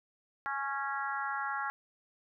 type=harmonic tone with a mistuned harmonic; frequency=275.7 Hz; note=C#4; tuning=9 cents flat; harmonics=3 / 4 / 5 / 6 / 7; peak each=-38 / -39 / -37 / -39 / -46 dBFS; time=0.46-1.7 s; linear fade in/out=0 ms; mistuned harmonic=3; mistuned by=+16 cents; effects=none